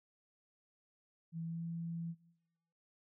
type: tone with pitch glide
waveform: sine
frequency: 164.81 to 167.4 Hz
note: E3 to E3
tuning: 0 to +27 cents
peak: -39 dBFS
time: 1.32-2.15 s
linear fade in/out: 50 ms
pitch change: +27 cents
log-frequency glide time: 1.43-1.64 s
effects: noise-tail reverb RT60 0.8 s tail -18 dB re dry